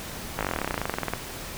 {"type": "slowing click train", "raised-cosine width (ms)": 0.5, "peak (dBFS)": -11, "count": 24, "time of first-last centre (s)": [0.39, 1.136], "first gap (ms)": 18, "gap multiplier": 1.05, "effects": ["pink hiss -37 dBFS RMS until 1.57 s"]}